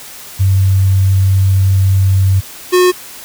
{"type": "tone pair in turn", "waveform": ["sine", "square"], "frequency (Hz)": [96, 362.4], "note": ["G2", "F#4"], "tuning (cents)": [-36, -36], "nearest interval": "octave + major seventh", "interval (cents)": 2300, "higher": "second", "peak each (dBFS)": -7, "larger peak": "neither", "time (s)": [[0.39, 2.41], [2.72, 2.92]], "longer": "first", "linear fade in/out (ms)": 20, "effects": ["white hiss -32 dBFS RMS until 3.24 s"]}